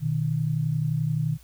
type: tone pair together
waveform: sine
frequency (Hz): 123.47 / 155.02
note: B2 / D#3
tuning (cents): 0 / -6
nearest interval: major third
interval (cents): 394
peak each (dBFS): -27 / -24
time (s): 0-1.38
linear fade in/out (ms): 50
effects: added 60 Hz sine -50 dBFS peak until 1.43 s + white hiss -57 dBFS RMS until 1.43 s